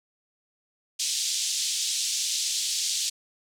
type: band-pass noise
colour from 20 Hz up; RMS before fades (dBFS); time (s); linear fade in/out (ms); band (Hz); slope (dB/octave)
white; -28; 0.99-3.1; 10; 3300 to 7600; 24
effects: none